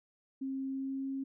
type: tone with pitch glide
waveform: sine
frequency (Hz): 267.8 to 270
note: C4 to C#4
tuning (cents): +40 to -45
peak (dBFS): -34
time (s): 0.41-1.24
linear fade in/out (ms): 10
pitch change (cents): +15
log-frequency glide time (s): 0.68-1.07
effects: none